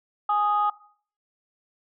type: tone pair together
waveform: sine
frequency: 830.6 / 1244.5 Hz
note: G#5 / D#6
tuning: 0 / 0 cents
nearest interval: perfect fifth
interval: 700 cents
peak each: -22 dBFS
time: 0.29-0.7 s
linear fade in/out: 5 ms
effects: noise-tail reverb RT60 0.5 s tail -19 dB re dry + tanh soft clip ceiling -13 dBFS